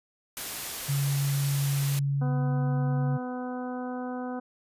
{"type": "noise", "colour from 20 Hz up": "white", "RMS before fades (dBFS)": -35, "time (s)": [0.37, 1.99], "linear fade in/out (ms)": 0}
{"type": "tone", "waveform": "sine", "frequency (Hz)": 140, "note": "C#3", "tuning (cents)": 18, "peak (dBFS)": -24, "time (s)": [0.88, 3.18], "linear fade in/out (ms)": 20}
{"type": "harmonic tone", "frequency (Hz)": 250.5, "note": "B3", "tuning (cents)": 25, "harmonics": [1, 2, 3, 4, 5, 6], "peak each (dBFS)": [-33, -38, -39, -45, -46, -47], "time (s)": [2.21, 4.4], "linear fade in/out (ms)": 10}
{"effects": ["resampled to 32000 Hz"]}